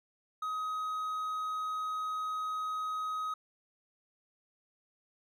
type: tone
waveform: triangle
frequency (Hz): 1262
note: D#6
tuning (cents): +24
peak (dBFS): -31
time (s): 0.42-3.34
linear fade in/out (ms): 5
effects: none